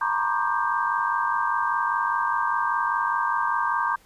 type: tone cluster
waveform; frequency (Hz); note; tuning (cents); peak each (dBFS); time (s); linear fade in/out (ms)
sine; 923 / 968 / 1089 / 1188 / 1577; A#5 / B5 / C#6 / D6 / G6; -17 / -35 / -31 / +20 / +10; -28; 0.01-3.96; 5
effects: pink hiss -57 dBFS RMS until 4.05 s + resampled to 32000 Hz